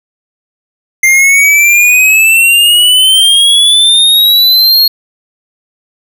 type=exponential sweep; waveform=square; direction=up; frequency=2093 to 4314 Hz; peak=-4 dBFS; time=1.03-4.88 s; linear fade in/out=5 ms; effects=none